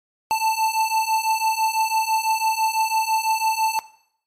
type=beating tone pair; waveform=square; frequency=880 / 886 Hz; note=A5 / A5; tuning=0 / +12 cents; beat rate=6 Hz; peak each=-23 / -22 dBFS; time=0.31-3.79 s; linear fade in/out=0 ms; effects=noise-tail reverb RT60 0.7 s tail -18 dB re dry + MP3 64 kbps